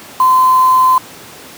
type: tone with quantisation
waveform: sine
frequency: 1028 Hz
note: C6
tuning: 31 cents flat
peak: -6 dBFS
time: 0.2-0.98 s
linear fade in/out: 2 ms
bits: 4
effects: pink hiss -34 dBFS RMS until 1.57 s + high-pass 150 Hz 12 dB/octave